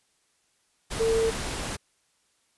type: tone in noise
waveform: sine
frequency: 451.1 Hz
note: A4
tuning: 43 cents sharp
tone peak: -21 dBFS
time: 0.99-1.31 s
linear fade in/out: 20 ms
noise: pink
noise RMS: -32 dBFS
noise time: 0.9-1.77 s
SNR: +8 dB
effects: white hiss -69 dBFS RMS until 2.57 s + resampled to 24000 Hz